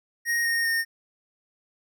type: tone with pitch steps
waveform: square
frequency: 1870 / 1851.7 / 1833.6 Hz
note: A#6 / A#6 / A#6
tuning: +5 / -12 / -29 cents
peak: -23 dBFS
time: 0.25-0.85 s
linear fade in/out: 50 ms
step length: 200 ms
effects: none